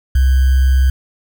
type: tone with sample-and-hold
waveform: sine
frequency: 65.41 Hz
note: C2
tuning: in tune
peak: -8 dBFS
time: 0.15-0.9 s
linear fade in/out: 5 ms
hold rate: 1575 Hz
effects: none